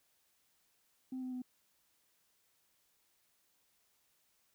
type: tone with pitch steps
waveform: sine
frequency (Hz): 258.6 / 255.2 / 251.8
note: C4 / C4 / B3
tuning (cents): -20 / -43 / +34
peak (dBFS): -37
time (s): 1.12-1.42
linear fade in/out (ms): 5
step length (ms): 100
effects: tanh soft clip ceiling -36 dBFS + white hiss -75 dBFS RMS until 4.54 s